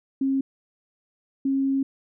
sine tone pair in turn, 270 / 271.1 Hz, C#4 / C#4, -45 / -38 cents, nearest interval unison, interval 7 cents, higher second, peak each -20 dBFS, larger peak neither, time 0.21-0.41 / 1.45-1.83 s, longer second, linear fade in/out 5 ms, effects none

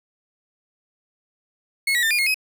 35% pulse tone with pitch steps, 2179 / 1925 / 1796 / 2422 / 2156 / 2538 Hz, C#7 / B6 / A6 / D#7 / C#7 / D#7, -30 / -45 / +35 / -47 / -49 / +34 cents, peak -16 dBFS, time 1.87-2.344 s, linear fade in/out 5 ms, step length 79 ms, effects none

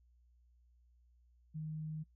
sine tone, 155.56 Hz, D#3, in tune, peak -39 dBFS, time 1.54-2.04 s, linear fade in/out 20 ms, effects noise-tail reverb RT60 0.1 s tail -22 dB re dry + added 60 Hz sine -65 dBFS peak until 2.15 s

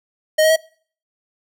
square tone with pitch steps, 622.3 / 631.7 / 641.3 Hz, D#5 / D#5 / E5, 0 / +26 / -48 cents, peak -12 dBFS, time 0.38-0.563 s, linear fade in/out 10 ms, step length 61 ms, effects noise-tail reverb RT60 0.5 s tail -25 dB re dry

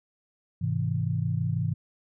sine chord, Ab augmented, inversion none, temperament just, 103.83 / 129.78 / 162.23 Hz, Ab2 / C3 / E3, 0 / -14 / -27 cents, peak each -29 dBFS, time 0.61-1.74 s, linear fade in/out 10 ms, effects none

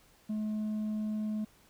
triangle tone with hard clipping, 214.1 Hz, A3, 47 cents flat, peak -30 dBFS, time 0.29-1.45 s, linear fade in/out 10 ms, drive 1 dB, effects pink hiss -63 dBFS RMS until 1.69 s

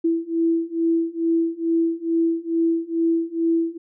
sine beating tone pair, 330 / 332.3 Hz, E4 / E4, +2 / +14 cents, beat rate 2.3 Hz, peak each -22 / -21 dBFS, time 0.04-3.78 s, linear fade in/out 10 ms, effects none

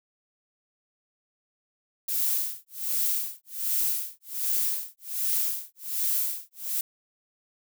violet noise with tremolo, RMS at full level -25 dBFS, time 2.08-6.81 s, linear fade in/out 5 ms, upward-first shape sine, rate 1.3 Hz, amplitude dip 100%, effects none

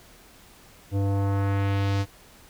square tone with low-pass filter sweep, 99 Hz, G2, 18 cents sharp, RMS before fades -24 dBFS, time 0.91-2.06 s, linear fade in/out 50 ms, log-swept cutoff 470 to 6100 Hz, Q 1.1, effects pink hiss -52 dBFS RMS until 2.49 s

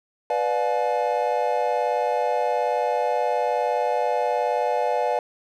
triangle chord, B diminished seventh, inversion none, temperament just, 493.9 / 592.7 / 711.2 / 853.4 Hz, B4 / D5 / F5 / Ab5, 0 / +16 / +31 / +47 cents, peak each -24 dBFS, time 0.3-5.19 s, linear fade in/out 2 ms, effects none

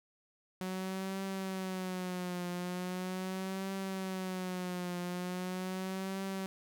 sawtooth tone with vibrato, 185 Hz, F#3, in tune, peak -32 dBFS, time 0.61-6.46 s, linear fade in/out 0 ms, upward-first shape triangle, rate 0.4 Hz, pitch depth 80 cents each way, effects none

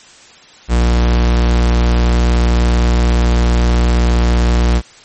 45% pulse tone, 59.4 Hz, A#1, 33 cents sharp, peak -9 dBFS, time 0.68-4.82 s, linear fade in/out 50 ms, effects white hiss -41 dBFS RMS until 5.04 s + MP3 32 kbps

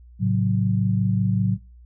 sine chord, F# minor, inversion first, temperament equal with one note detuned, 110 / 135.35 / 185 Hz, A2 / C#3 / F#3, 0 / -41 / 0 cents, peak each -21 / -26 / -21 dBFS, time 0.19-1.58 s, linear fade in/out 50 ms, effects noise-tail reverb RT60 0.3 s tail -23 dB re dry + added 60 Hz sine -44 dBFS peak until 1.85 s

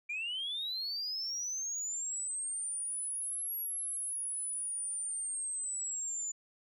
sine linear two-way sweep, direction up then down, 2349 to 11430 to 7010 Hz, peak -33 dBFS, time 0.09-6.32 s, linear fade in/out 10 ms, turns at 3.56 s, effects tanh soft clip ceiling -32 dBFS

